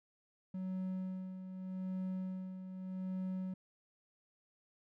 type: tone with tremolo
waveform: triangle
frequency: 186.6 Hz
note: F#3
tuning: 15 cents sharp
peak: -34 dBFS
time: 0.54-3.54 s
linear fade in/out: 5 ms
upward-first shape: sine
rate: 0.83 Hz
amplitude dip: 60%
effects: none